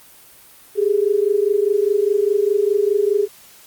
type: tone pair together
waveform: sine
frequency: 397.3 / 422.2 Hz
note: G4 / G#4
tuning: +23 / +29 cents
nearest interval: minor second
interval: 106 cents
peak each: -17 dBFS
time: 0.75-3.28 s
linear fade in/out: 50 ms
effects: white hiss -46 dBFS RMS until 3.66 s + Opus 32 kbps